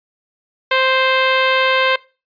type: tone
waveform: 10% pulse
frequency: 523.3 Hz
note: C5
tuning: in tune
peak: -4 dBFS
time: 0.71-1.96 s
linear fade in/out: 5 ms
effects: noise-tail reverb RT60 0.3 s tail -20 dB re dry + resampled to 11025 Hz